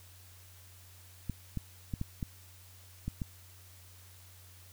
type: clicks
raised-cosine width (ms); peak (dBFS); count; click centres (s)
5; -22; 7; 1.297 / 1.573 / 1.938 / 2.014 / 2.228 / 3.08 / 3.218
effects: added 91 Hz sine -55 dBFS peak until 4.72 s + white hiss -58 dBFS RMS until 4.72 s